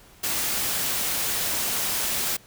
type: noise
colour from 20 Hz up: white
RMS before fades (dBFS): -26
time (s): 0.23-2.37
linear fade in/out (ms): 10
effects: pink hiss -52 dBFS RMS until 2.46 s